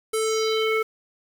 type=tone with low-pass filter sweep; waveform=square; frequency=440 Hz; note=A4; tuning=in tune; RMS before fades=-23 dBFS; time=0.13-0.83 s; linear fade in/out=10 ms; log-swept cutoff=11000 to 1800 Hz; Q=3.4; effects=7-bit